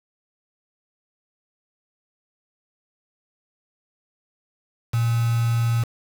sine tone with quantisation, 116.54 Hz, A#2, in tune, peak -18 dBFS, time 4.93-5.84 s, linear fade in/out 10 ms, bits 5, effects none

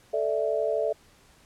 sine chord, A suspended fourth, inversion none, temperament equal, 440 / 587.3 / 659.3 Hz, A4 / D5 / E5, 0 / 0 / 0 cents, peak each -28 dBFS, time 0.13-0.93 s, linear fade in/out 10 ms, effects pink hiss -58 dBFS RMS until 1.45 s + low-pass 11000 Hz 12 dB/octave

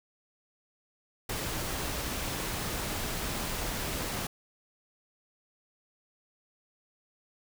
pink noise, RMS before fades -34 dBFS, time 1.29-4.27 s, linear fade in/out 5 ms, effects none

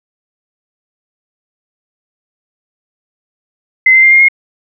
sine tone with pitch steps, 2055 / 2078 / 2101 / 2124 / 2147 Hz, C7 / C7 / C7 / C7 / C7, -32 / -12 / +7 / +25 / +44 cents, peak -3 dBFS, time 3.86-4.285 s, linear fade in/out 5 ms, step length 85 ms, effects none

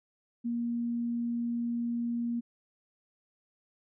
sine tone, 236.2 Hz, A#3, 23 cents sharp, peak -29 dBFS, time 0.44-2.41 s, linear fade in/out 20 ms, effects none

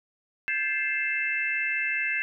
sine tone cluster, 1583 / 1728 / 2103 / 2641 Hz, G6 / A6 / C7 / E7, +17 / -32 / +8 / +3 cents, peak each -33 / -33 / -29 / -29 dBFS, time 0.48-2.22 s, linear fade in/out 0 ms, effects none

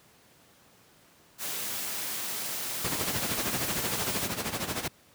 white noise, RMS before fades -34 dBFS, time 1.38-4.3 s, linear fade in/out 50 ms
pink noise with tremolo, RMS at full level -29 dBFS, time 2.84-4.88 s, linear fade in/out 5 ms, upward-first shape sine, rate 13 Hz, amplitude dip 70%
effects pink hiss -59 dBFS RMS until 5.14 s + high-pass 100 Hz 12 dB/octave

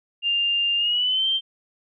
sine tone with pitch glide, 2800 to 3143 Hz, F7 to G7, +4 to +4 cents, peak -19 dBFS, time 0.22-1.41 s, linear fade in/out 50 ms, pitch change +200 cents, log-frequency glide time 0.77-1.28 s, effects none

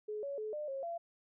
sine tone with pitch steps, 424.1 / 561 / 430.4 / 600 / 542 / 680 Hz, G#4 / C#5 / A4 / D5 / C#5 / F5, +36 / +21 / -38 / +37 / -39 / -46 cents, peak -37 dBFS, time 0.08-0.98 s, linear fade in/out 10 ms, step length 150 ms, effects none

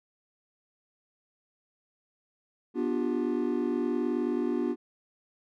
triangle chord, G dominant seventh, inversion first, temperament just, 245 / 294 / 352.8 / 392 Hz, B3 / D4 / F4 / G4, -14 / +2 / +18 / 0 cents, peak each -29 / -30 / -29 / -33 dBFS, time 2.74-4.76 s, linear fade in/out 50 ms, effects none

